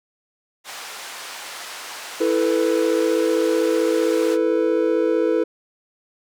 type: band-pass noise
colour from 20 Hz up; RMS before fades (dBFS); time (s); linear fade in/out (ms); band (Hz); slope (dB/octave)
pink; -35; 0.64-4.38; 50; 830 to 9400; 12
type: chord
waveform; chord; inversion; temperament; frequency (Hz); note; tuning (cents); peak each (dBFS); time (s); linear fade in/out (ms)
triangle; E suspended fourth; none; equal with one note detuned; 329.6 / 440 / 495.6; E4 / A4 / B4; 0 / 0 / +6; -19; 2.2-5.44; 10
effects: none